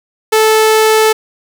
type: tone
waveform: sawtooth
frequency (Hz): 437.1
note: A4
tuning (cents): -11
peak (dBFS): -3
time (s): 0.32-1.13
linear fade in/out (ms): 10
effects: none